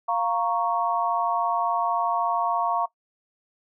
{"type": "chord", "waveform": "sine", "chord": "Bb minor", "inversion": "second", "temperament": "equal", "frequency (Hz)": [698.5, 932.3, 1108.7], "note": ["F5", "Bb5", "Db6"], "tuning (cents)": [0, 0, 0], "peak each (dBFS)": -26, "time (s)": [0.08, 2.86], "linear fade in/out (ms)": 10, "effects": ["noise-tail reverb RT60 0.1 s tail -19 dB re dry"]}